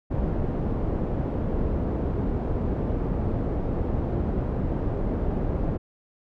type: low-pass noise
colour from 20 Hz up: pink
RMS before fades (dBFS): -26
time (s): 0.1-5.78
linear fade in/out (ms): 20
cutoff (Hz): 500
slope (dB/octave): 12
effects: none